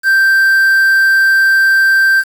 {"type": "tone with quantisation", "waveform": "triangle", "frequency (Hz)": 1568, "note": "G6", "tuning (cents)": 0, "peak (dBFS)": -5, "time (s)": [0.03, 2.24], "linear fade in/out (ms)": 50, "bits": 5, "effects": []}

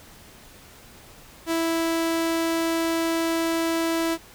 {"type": "tone", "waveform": "sawtooth", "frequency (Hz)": 329.6, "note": "E4", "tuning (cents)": 0, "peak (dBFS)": -18, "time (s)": [1.46, 4.18], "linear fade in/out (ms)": 50, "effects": ["pink hiss -48 dBFS RMS until 4.34 s"]}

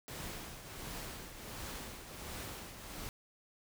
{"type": "noise with tremolo", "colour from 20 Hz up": "pink", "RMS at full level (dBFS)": -43, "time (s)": [0.08, 3.09], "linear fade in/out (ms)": 0, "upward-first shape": "triangle", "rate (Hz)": 1.4, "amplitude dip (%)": 60, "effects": []}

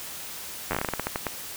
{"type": "slowing click train", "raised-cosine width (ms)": 0.5, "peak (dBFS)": -11, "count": 14, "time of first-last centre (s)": [0.71, 1.267], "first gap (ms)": 10, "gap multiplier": 1.22, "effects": ["white hiss -38 dBFS RMS until 1.56 s"]}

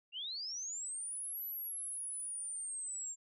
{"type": "linear two-way sweep", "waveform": "sine", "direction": "up then down", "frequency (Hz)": [2702, 11960, 7330], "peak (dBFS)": -39, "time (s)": [0.12, 3.16], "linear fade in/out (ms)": 50, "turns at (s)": 1.44, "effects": []}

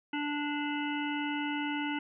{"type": "harmonic tone", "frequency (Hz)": 293.1, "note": "D4", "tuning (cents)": -3, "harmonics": [1, 3, 5, 7, 9, 10], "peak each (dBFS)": [-33, -38, -40, -41, -43, -43], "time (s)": [0.13, 1.99], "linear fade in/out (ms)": 5, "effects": []}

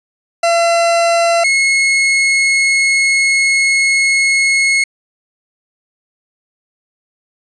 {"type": "tone pair in turn", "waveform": "40% pulse", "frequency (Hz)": [678, 2173], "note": ["E5", "C#7"], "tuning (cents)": [49, -35], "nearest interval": "octave + minor sixth", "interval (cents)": 2016, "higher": "second", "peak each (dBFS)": -9, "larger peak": "neither", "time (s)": [[0.43, 1.44], [1.44, 4.84]], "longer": "second", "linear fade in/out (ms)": 5, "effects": ["resampled to 22050 Hz", "8-bit"]}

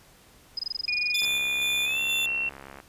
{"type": "tone bursts", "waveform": "sine", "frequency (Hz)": 5020, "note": "D#8", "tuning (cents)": 15, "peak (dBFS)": -26, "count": 16, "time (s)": [0.57, 1.252], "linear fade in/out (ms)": 5, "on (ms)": 22, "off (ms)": 22}
{"type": "tone with pitch glide", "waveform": "sine", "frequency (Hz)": [2450, 2718], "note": ["D#7", "F7"], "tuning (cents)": [-27, -48], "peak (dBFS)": -25, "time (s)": [0.88, 2.49], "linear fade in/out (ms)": 2, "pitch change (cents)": 179, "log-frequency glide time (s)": [1.85, 1.99]}
{"type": "tone with tremolo", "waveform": "40% pulse", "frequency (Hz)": 3520, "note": "A7", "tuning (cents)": 0, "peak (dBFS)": -26, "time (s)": [1.14, 2.26], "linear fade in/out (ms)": 5, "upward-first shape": "square", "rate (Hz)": 2.1, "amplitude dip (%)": 40}
{"type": "click train", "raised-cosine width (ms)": 0.5, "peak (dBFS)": -27, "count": 109, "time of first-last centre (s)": [1.22, 2.801], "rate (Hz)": 68.3}
{"effects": ["pink hiss -55 dBFS RMS until 2.88 s", "resampled to 32000 Hz"]}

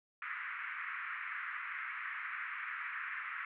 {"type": "band-pass noise", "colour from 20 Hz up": "white", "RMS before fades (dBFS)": -42, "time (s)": [0.22, 3.45], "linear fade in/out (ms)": 2, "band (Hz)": [1200, 2200], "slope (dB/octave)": 48, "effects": []}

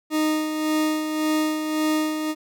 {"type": "tone with tremolo", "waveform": "40% pulse", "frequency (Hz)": 309.3, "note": "D#4", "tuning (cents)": -10, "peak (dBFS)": -18, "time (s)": [0.1, 2.35], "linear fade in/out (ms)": 50, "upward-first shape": "sine", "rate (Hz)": 1.8, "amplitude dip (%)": 50, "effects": []}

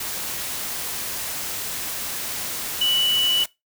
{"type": "tone in noise", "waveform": "sine", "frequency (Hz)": 2960, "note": "F#7", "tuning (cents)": 0, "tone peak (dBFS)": -17, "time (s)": [2.81, 3.44], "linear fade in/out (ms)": 5, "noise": "white", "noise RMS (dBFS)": -29, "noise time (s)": [0, 3.46], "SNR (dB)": 9, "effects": ["noise-tail reverb RT60 0.2 s tail -21 dB re dry"]}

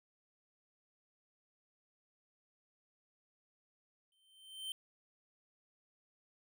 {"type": "tone with exponential growth", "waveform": "square", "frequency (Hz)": 3107, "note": "G7", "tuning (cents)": -16, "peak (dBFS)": -38, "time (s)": [4.12, 4.72], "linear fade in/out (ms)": 1, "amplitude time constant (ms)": 130, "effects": []}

